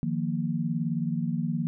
sine chord, Eb suspended second, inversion none, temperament equal, 155.56 / 174.61 / 233.1 Hz, Eb3 / F3 / Bb3, 0 / 0 / 0 cents, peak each -30 dBFS, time 0.03-1.67 s, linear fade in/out 0 ms, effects none

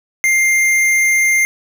sine tone with hard clipping, 2105 Hz, C7, 10 cents sharp, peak -12 dBFS, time 0.24-1.45 s, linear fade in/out 0 ms, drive 14 dB, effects none

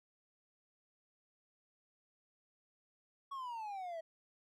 triangle exponential sweep, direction down, 1123 to 639 Hz, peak -39 dBFS, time 3.31-4.01 s, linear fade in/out 10 ms, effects none

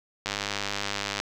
click train, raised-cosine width 0.2 ms, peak -11 dBFS, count 96, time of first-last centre 0.26-1.201 s, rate 101 Hz, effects 8-bit

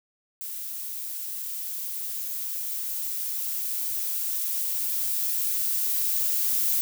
violet noise with level ramp, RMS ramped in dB -35 to -24 dBFS, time 0.41-6.81 s, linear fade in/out 0 ms, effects none

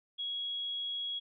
sine tone, 3322 Hz, G#7, in tune, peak -34 dBFS, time 0.18-1.2 s, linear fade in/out 20 ms, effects none

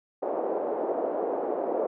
white band-pass noise, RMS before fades -29 dBFS, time 0.22-1.87 s, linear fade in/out 10 ms, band 360 to 640 Hz, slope 24 dB/octave, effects none

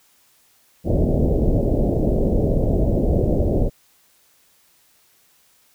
pink low-pass noise, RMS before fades -18 dBFS, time 0.84-3.7 s, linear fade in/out 50 ms, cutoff 630 Hz, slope 48 dB/octave, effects white hiss -58 dBFS RMS until 5.74 s

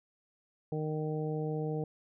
harmonic tone, 154.2 Hz, D#3, 15 cents flat, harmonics 1 / 2 / 3 / 4 / 5, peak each -34 / -40 / -36 / -46 / -45 dBFS, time 0.72-1.84 s, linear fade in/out 2 ms, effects none

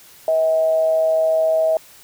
sine tone with amplitude modulation, 640 Hz, D#5, 49 cents sharp, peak -12 dBFS, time 0.28-1.77 s, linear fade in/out 2 ms, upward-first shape sine, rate 154 Hz, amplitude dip 40%, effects white hiss -46 dBFS RMS until 2.03 s

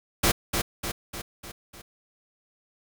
pink noise with echo, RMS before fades -21 dBFS, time 0.23-0.32 s, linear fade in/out 10 ms, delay 300 ms, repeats 5, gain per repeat -5 dB, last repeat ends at 1.82 s, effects none

